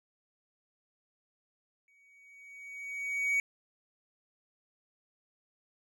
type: tone with exponential growth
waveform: triangle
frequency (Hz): 2253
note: C#7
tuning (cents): +28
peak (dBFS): -23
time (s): 1.88-3.4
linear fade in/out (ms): 1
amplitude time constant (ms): 330
effects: none